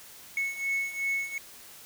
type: beating tone pair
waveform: triangle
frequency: 2200 / 2202.7 Hz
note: C#7 / C#7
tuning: -14 / -12 cents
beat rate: 2.7 Hz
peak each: -32 / -28 dBFS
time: 0.37-1.38 s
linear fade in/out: 2 ms
effects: white hiss -49 dBFS RMS until 1.85 s